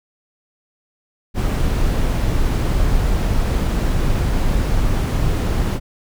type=noise; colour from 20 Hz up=brown; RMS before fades=-17 dBFS; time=1.34-5.8 s; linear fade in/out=50 ms; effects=none